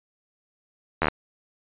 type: slowing click train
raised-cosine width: 0.5 ms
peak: -6 dBFS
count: 6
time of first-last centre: 1.02-1.084 s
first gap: 12 ms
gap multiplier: 1.03
effects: resampled to 8000 Hz